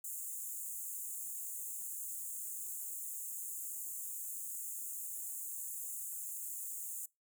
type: high-pass noise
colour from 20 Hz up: pink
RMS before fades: -43 dBFS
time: 0.04-7.06 s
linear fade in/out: 5 ms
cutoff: 6800 Hz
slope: 96 dB/octave
effects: noise-tail reverb RT60 0.2 s tail -23 dB re dry